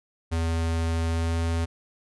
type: tone with pitch glide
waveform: square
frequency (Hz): 82.41 to 83.08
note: E2 to E2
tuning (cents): 0 to +14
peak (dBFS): -24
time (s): 0.31-1.66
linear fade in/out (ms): 20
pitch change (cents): +14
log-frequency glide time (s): 1.07-1.39
effects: resampled to 24000 Hz